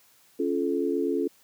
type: chord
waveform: sine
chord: Db augmented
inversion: none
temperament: just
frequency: 277.2 / 346.5 / 433.1 Hz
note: Db4 / F4 / A4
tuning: 0 / -14 / -27 cents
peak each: -28 dBFS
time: 0.39-1.28 s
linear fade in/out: 10 ms
effects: white hiss -60 dBFS RMS until 1.43 s + high-pass 80 Hz 12 dB/octave